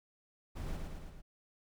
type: noise with echo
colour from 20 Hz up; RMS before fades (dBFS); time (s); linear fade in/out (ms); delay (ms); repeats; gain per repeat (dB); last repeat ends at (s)
brown; -39; 0.55-0.78; 20; 110; 4; -3; 1.22
effects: none